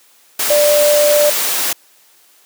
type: tone in noise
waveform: sine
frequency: 590 Hz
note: D5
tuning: 8 cents sharp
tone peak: -9 dBFS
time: 0.5-1.3 s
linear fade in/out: 5 ms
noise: white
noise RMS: -17 dBFS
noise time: 0.39-1.73 s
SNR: +5 dB
effects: white hiss -50 dBFS RMS until 2.45 s + high-pass 300 Hz 12 dB/octave